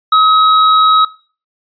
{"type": "tone with hard clipping", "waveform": "sine", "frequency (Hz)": 1275, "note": "D#6", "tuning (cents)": 42, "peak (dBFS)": -7, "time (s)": [0.12, 1.05], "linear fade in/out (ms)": 5, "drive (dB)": 17, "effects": ["noise-tail reverb RT60 0.4 s tail -20 dB re dry", "resampled to 11025 Hz"]}